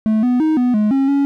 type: tone with pitch steps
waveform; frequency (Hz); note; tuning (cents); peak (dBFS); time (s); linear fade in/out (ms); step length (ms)
triangle; 217.6 / 247.7 / 313.4 / 247.6 / 211.4 / 271.2 / 279.9; A3 / B3 / D#4 / B3 / G#3 / C#4 / C#4; -19 / +5 / +13 / +5 / +31 / -38 / +17; -10; 0.06-1.25; 0; 170
effects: none